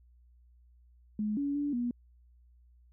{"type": "tone with pitch steps", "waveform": "sine", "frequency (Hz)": [211.6, 283.4, 288.8, 241.6], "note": ["G#3", "C#4", "D4", "B3"], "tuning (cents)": [33, 38, -29, -38], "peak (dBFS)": -29, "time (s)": [1.19, 1.91], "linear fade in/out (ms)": 2, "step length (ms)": 180, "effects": ["added 60 Hz sine -58 dBFS peak until 2.92 s"]}